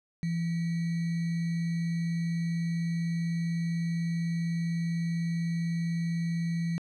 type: tone with sample-and-hold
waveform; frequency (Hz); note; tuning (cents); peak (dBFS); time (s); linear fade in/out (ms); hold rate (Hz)
sine; 167.9; E3; +32; -27; 0.23-6.78; 0; 2100
effects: low-pass 6000 Hz 12 dB/octave